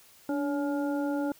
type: harmonic tone with a mistuned harmonic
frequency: 281.9 Hz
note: C#4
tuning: 29 cents sharp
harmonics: 1 / 2 / 3 / 5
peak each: -28 / -34 / -38 / -42 dBFS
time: 0.29-1.32 s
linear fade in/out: 2 ms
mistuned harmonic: 1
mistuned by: +49 cents
effects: white hiss -57 dBFS RMS until 1.39 s